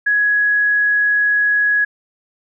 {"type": "tone", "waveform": "sine", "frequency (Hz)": 1673, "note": "G#6", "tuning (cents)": 12, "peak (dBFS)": -12, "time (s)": [0.06, 1.85], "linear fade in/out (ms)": 10, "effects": []}